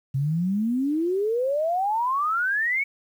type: exponential sweep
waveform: sine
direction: up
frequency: 130.81 to 2262 Hz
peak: -21 dBFS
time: 0.14-2.84 s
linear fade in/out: 10 ms
effects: 9-bit